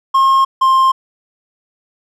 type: tone pair in turn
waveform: triangle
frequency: 1073 / 1056.4 Hz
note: C6 / C6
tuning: +43 / +16 cents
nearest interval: unison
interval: 27 cents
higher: first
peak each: -6 dBFS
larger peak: neither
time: 0.14-0.45 / 0.61-0.92 s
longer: neither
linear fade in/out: 10 ms
effects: none